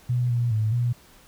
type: tone with pitch steps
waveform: sine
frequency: 123.1 / 119.7 / 108.7 / 120.8 Hz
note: B2 / A#2 / A2 / B2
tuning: -5 / +46 / -21 / -38 cents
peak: -20 dBFS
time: 0.09-0.93 s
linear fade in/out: 10 ms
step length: 210 ms
effects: pink hiss -53 dBFS RMS until 1.27 s